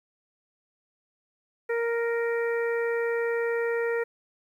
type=harmonic tone; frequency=466.2 Hz; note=A#4; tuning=in tune; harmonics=1 / 2 / 3 / 4 / 5; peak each=-25 / -39 / -37 / -34 / -42 dBFS; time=1.69-4.04 s; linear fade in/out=10 ms; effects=10-bit